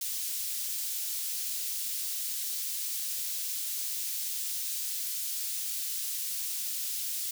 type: high-pass noise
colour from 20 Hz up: white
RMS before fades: -34 dBFS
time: 0.01-7.31 s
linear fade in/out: 5 ms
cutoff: 4000 Hz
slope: 12 dB/octave
effects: none